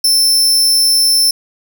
sawtooth tone, 5330 Hz, E8, 18 cents sharp, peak -6 dBFS, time 0.04-1.31 s, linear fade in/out 5 ms, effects none

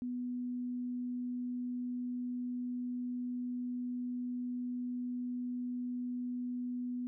sine tone, 246.9 Hz, B3, in tune, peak -35 dBFS, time 0.02-7.07 s, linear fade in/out 0 ms, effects none

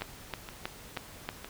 two click trains, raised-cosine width 0.3 ms, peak -17 / -24 dBFS, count 5 / 4, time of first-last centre 0.02-1.29 / 0.01-1.445 s, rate 3.15 / 2.09 Hz, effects pink hiss -49 dBFS RMS until 1.49 s

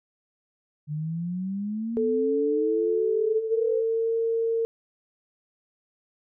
sine exponential sweep, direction up, 146.83 to 523.3 Hz, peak -27 dBFS, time 0.87-3.83 s, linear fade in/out 50 ms
sine tone with pitch glide, 440 to 455.8 Hz, A4 to A#4, 0 to -39 cents, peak -22 dBFS, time 1.97-4.65 s, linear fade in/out 0 ms, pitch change +61 cents, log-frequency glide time 3.13-4.15 s
effects none

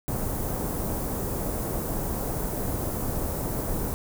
pink band-stop noise, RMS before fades -29 dBFS, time 0.08-3.94 s, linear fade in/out 0 ms, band 790 to 12000 Hz, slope 12 dB/octave, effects none

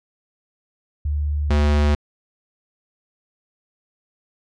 sine / square tone pair in turn, 73.7 / 73.7 Hz, D2 / D2, +7 / +7 cents, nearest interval unison, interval 0 cents, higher neither, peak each -19 / -15 dBFS, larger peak second, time 1.05-1.5 / 1.5-1.95 s, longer neither, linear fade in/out 5 ms, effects low-pass 5000 Hz 12 dB/octave

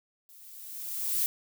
violet noise with level ramp, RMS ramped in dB -54 to -26 dBFS, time 0.29-1.26 s, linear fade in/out 0 ms, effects none

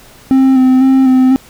triangle tone with vibrato, 261.6 Hz, C4, in tune, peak -3 dBFS, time 0.31-1.36 s, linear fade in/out 0 ms, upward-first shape square, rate 2 Hz, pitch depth 22 cents each way, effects pink hiss -40 dBFS RMS until 1.49 s

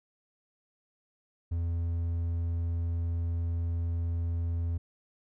triangle tone, 84.5 Hz, E2, 43 cents sharp, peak -26 dBFS, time 1.51-4.78 s, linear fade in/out 10 ms, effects none

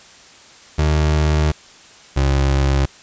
30% pulse tone pair in turn, 76.4 / 68.38 Hz, D#2 / C#2, -31 / -23 cents, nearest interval major second, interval 192 cents, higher first, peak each -11 dBFS, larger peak neither, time 0.78-1.52 / 2.16-2.86 s, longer first, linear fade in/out 10 ms, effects white hiss -44 dBFS RMS until 3.02 s + resampled to 16000 Hz

